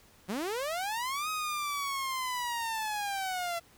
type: linear two-way sweep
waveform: sawtooth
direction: up then down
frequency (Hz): 172.8 to 1267 to 671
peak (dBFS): -28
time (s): 0.28-3.6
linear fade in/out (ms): 20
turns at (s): 1.29
effects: pink hiss -60 dBFS RMS until 3.77 s